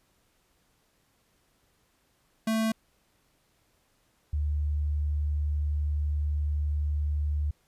square / sine tone pair in turn, 221.8 / 74.02 Hz, A3 / D2, +14 / +14 cents, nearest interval octave + perfect fifth, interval 1900 cents, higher first, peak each -25 dBFS, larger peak neither, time 2.47-2.72 / 4.33-7.51 s, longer second, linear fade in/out 5 ms, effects pink hiss -69 dBFS RMS until 7.67 s + resampled to 32000 Hz

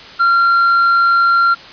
triangle tone, 1378 Hz, F6, 24 cents flat, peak -7 dBFS, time 0.19-1.55 s, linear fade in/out 20 ms, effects white hiss -35 dBFS RMS until 1.72 s + resampled to 11025 Hz

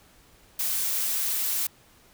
blue noise, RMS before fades -27 dBFS, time 0.59-1.67 s, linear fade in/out 5 ms, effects pink hiss -57 dBFS RMS until 2.13 s

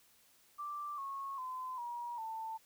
sine tone with pitch steps, 1174.7 / 1096 / 1022.6 / 954.2 / 890.3 Hz, D6 / C#6 / C6 / A#5 / A5, 0 / -20 / -40 / +40 / +20 cents, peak -39 dBFS, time 0.58-2.58 s, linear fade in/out 20 ms, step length 400 ms, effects white hiss -67 dBFS RMS until 2.65 s

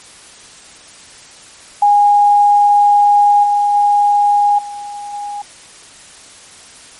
sine tone with level steps, 821 Hz, G#5, 20 cents flat, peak -6 / -10 / -8 / -24 / -21 dBFS, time 1.82-5.42 s, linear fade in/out 5 ms, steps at 3.43 / 3.74 / 4.58 / 5.13 s, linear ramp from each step 10 ms, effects white hiss -39 dBFS RMS until 6.99 s + MP3 48 kbps

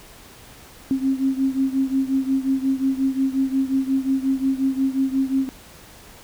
sine beating tone pair, 265.7 / 271.3 Hz, C4 / C#4, +27 / -37 cents, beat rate 5.6 Hz, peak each -20 / -23 dBFS, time 0.91-5.49 s, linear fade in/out 0 ms, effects pink hiss -45 dBFS RMS until 6.23 s

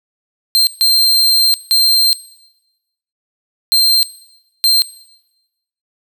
40% pulse tone bursts at uneven times, 4161 Hz, C8, 10 cents flat, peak -7 dBFS, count 5, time 0.55-0.67 / 0.81-1.54 / 1.71-2.13 / 3.72-4.03 / 4.64-4.82 s, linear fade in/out 0 ms, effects noise-tail reverb RT60 1.0 s tail -19 dB re dry

